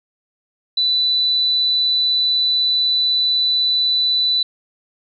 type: tone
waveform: sine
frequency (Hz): 3982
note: B7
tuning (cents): +14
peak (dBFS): -14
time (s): 0.77-4.43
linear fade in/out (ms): 5
effects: none